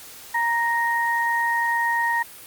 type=tone pair together; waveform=sine; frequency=935.9 / 1864.7 Hz; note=A#5 / A#6; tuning=+7 / 0 cents; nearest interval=octave; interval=1193 cents; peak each=-22 dBFS; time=0.34-2.23 s; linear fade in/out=10 ms; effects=white hiss -42 dBFS RMS until 2.46 s + Opus 48 kbps